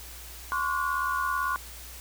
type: tone cluster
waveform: sine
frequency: 1048 / 1126 / 1448 Hz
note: C6 / C#6 / F#6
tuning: +2 / +27 / -38 cents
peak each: -30 dBFS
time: 0.52-1.56 s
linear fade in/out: 0 ms
effects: added 60 Hz sine -45 dBFS peak until 2 s + white hiss -45 dBFS RMS until 2 s